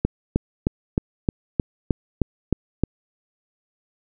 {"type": "click train", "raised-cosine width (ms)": 3, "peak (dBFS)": -5, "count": 10, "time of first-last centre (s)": [0.05, 2.836], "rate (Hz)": 3.23, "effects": []}